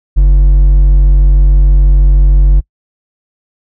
triangle tone with hard clipping, 46.86 Hz, F#1, 23 cents sharp, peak -4 dBFS, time 0.16-2.61 s, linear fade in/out 20 ms, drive 7 dB, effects noise-tail reverb RT60 0.1 s tail -25 dB re dry

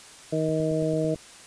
harmonic tone, 157.6 Hz, D#3, 23 cents sharp, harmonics 1 / 2 / 3 / 4, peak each -28 / -28 / -28 / -28 dBFS, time 0.32-1.15 s, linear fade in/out 10 ms
click train, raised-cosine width 3 ms, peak -28 dBFS, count 7, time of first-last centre 0.49-1.158 s, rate 8.98 Hz
effects white hiss -47 dBFS RMS until 1.46 s + resampled to 22050 Hz

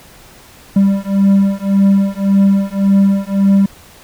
triangle beating tone pair, 196 / 197.8 Hz, G3 / G3, 0 / +16 cents, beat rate 1.8 Hz, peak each -10 dBFS, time 0.76-3.66 s, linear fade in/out 5 ms, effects pink hiss -41 dBFS RMS until 4.03 s

